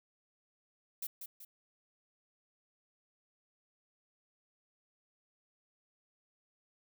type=noise with echo; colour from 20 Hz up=violet; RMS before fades=-39 dBFS; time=1.02-1.07 s; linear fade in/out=5 ms; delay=190 ms; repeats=2; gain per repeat=-6 dB; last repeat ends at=1.45 s; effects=none